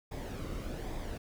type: noise with flanger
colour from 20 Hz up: brown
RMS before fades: -39 dBFS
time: 0.11-1.18 s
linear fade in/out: 10 ms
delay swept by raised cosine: 0.69 to 1.22 ms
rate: 1.2 Hz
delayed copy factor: -0.5
effects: none